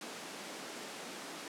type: high-pass noise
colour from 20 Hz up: pink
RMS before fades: -45 dBFS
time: 0.01-1.48 s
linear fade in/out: 2 ms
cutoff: 210 Hz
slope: 24 dB/octave
effects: low-pass 9000 Hz 12 dB/octave